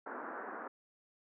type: band-pass noise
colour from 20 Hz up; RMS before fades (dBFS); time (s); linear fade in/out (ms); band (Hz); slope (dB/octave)
white; -44; 0.06-0.68; 5; 230 to 1600; 48
effects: none